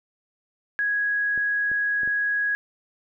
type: tone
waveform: sine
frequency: 1661.2 Hz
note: G#6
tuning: in tune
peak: -21 dBFS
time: 0.79-2.55 s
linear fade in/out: 0 ms
type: clicks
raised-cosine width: 2 ms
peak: -28 dBFS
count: 4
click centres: 1.377 / 1.716 / 2.033 / 2.076 s
effects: none